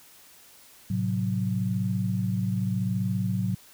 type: chord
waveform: sine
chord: F# diminished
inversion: first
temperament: equal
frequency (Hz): 110 / 130.81 / 185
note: A2 / C3 / F#3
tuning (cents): 0 / 0 / 0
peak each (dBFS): -28 / -32 / -27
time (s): 0.9-3.55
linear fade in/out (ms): 5
effects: white hiss -53 dBFS RMS until 3.73 s